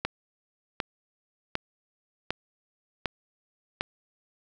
click train, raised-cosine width 0.3 ms, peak -11 dBFS, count 6, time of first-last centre 0.05-3.809 s, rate 1.33 Hz, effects none

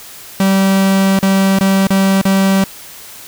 45% pulse tone with dropouts, 193.4 Hz, G3, 23 cents flat, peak -9 dBFS, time 0.4-2.64 s, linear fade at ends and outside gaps 2 ms, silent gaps 1.19-1.228 / 1.588-1.609 / 1.87-1.904 / 2.215-2.252 s, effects white hiss -34 dBFS RMS until 3.27 s

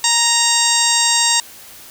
harmonic tone, 932.3 Hz, A#5, in tune, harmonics 1 / 2 / 3 / 4 / 5 / 6 / 7 / 8 / 9, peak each -21 / -23 / -24 / -20 / -21 / -21 / -24 / -18 / -22 dBFS, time 0.04-1.4 s, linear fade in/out 2 ms, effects white hiss -39 dBFS RMS until 1.9 s

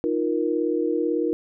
sine chord, Eb suspended second, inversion none, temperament equal with one note detuned, 311.1 / 349.2 / 470.2 Hz, Eb4 / F4 / Bb4, 0 / 0 / +15 cents, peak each -25 dBFS, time 0.04-1.33 s, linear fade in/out 0 ms, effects none

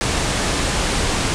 pink low-pass noise, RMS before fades -20 dBFS, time 0.01-1.34 s, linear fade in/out 0 ms, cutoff 9500 Hz, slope 48 dB/octave, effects none

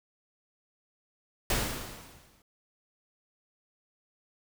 pink noise with exponential decay, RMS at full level -26 dBFS, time 1.5-2.42 s, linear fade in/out 2 ms, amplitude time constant 200 ms, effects none

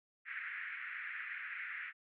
white band-pass noise, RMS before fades -44 dBFS, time 0.25-1.93 s, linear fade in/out 50 ms, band 1500 to 2200 Hz, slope 48 dB/octave, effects none

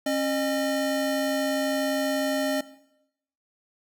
square tone pair together, 271.7 / 609.9 Hz, C#4 / D#5, -35 / -35 cents, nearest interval octave + major second, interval 1400 cents, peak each -27 dBFS, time 0.06-2.61 s, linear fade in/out 5 ms, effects noise-tail reverb RT60 0.8 s tail -17 dB re dry

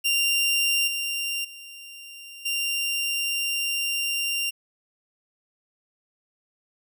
sawtooth tone with level steps, 2781 Hz, F7, 8 cents flat, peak -17 / -23 / -37 / -21 dBFS, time 0.04-4.51 s, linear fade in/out 20 ms, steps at 0.87 / 1.44 / 2.45 s, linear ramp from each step 10 ms, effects none

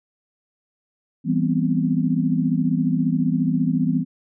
sine chord, C major seventh, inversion first, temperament equal, 164.81 / 196 / 246.9 / 261.6 Hz, E3 / G3 / B3 / C4, 0 / 0 / 0 / 0 cents, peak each -22 / -25 / -22 / -24 dBFS, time 1.24-4.05 s, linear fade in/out 50 ms, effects none

